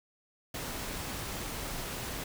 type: noise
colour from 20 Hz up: pink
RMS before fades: -38 dBFS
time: 0.54-2.24 s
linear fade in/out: 5 ms
effects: none